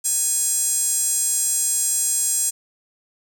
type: tone with high-pass filter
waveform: sawtooth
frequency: 830.6 Hz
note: G#5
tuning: in tune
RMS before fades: -21 dBFS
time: 0.04-2.51 s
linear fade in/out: 20 ms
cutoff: 7800 Hz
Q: 5.6
effects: none